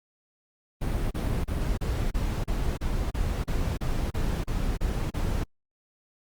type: noise bursts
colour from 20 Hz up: brown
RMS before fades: -27 dBFS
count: 14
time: 0.81-5.439 s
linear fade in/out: 10 ms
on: 300 ms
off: 33 ms
effects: Opus 32 kbps